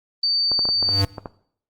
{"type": "tone", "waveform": "sine", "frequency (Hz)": 4589, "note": "D8", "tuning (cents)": -41, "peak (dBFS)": -17, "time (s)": [0.23, 1.02], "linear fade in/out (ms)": 5}
{"type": "clicks", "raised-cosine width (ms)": 1, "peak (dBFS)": -16, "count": 8, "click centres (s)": [0.517, 0.592, 0.654, 0.689, 0.827, 0.89, 1.182, 1.258]}
{"type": "tone with exponential growth", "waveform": "square", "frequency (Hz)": 98, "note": "G2", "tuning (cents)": 0, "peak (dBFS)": -16, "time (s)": [0.7, 1.05], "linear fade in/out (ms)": 5, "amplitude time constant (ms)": 74}
{"effects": ["noise-tail reverb RT60 0.6 s tail -18 dB re dry", "Opus 32 kbps"]}